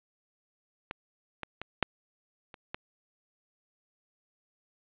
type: clicks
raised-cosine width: 0.3 ms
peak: -19 / -19 / -20 / -7 / -28 / -18 dBFS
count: 6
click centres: 0.911 / 1.433 / 1.616 / 1.827 / 2.542 / 2.745 s
effects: resampled to 8000 Hz + 8-bit